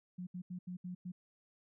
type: tone bursts at uneven times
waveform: sine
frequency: 180 Hz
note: F#3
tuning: 47 cents flat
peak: -40 dBFS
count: 6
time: 0.18-0.27 / 0.34-0.42 / 0.5-0.59 / 0.67-0.77 / 0.84-0.95 / 1.05-1.12 s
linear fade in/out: 10 ms
effects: none